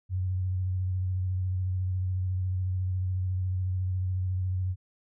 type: tone with vibrato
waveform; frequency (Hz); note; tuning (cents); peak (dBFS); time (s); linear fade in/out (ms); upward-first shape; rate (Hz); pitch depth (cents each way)
sine; 92.5; F#2; 0; -26; 0.09-4.76; 50; triangle; 14; 33
effects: none